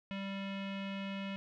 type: tone with low-pass filter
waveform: square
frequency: 196 Hz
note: G3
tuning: in tune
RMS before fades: -40 dBFS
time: 0.11-1.36 s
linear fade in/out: 0 ms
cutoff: 2800 Hz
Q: 3.6
effects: none